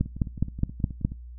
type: two click trains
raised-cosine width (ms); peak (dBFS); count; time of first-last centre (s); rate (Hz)
5; -10 / -24; 6 / 11; 0.01-1.05 / 0.06-1.119; 4.81 / 9.44
effects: noise-tail reverb RT60 0.3 s tail -23 dB re dry + added 60 Hz sine -39 dBFS peak until 1.38 s